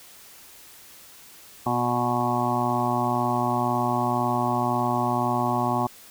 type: harmonic tone with a mistuned harmonic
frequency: 121.9 Hz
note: B2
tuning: 22 cents flat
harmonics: 1 / 2 / 3 / 5 / 6 / 7 / 8 / 9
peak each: -30 / -28 / -32 / -33 / -28 / -28 / -32 / -29 dBFS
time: 1.66-5.87 s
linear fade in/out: 5 ms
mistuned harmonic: 3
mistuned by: -19 cents
effects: white hiss -48 dBFS RMS until 6.1 s